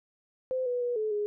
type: tone with pitch steps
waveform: sine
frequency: 515 / 491.3 / 485.5 / 431.5 / 415.8 Hz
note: C5 / B4 / B4 / A4 / G#4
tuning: -28 / -9 / -30 / -34 / +2 cents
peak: -27 dBFS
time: 0.51-1.26 s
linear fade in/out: 0 ms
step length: 150 ms
effects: none